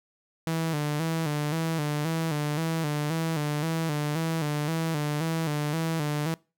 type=tone with vibrato; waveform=sawtooth; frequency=155.56 Hz; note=D#3; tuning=in tune; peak=-22 dBFS; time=0.47-6.34 s; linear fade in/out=0 ms; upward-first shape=square; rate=1.9 Hz; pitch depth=81 cents each way; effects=noise-tail reverb RT60 0.3 s tail -23 dB re dry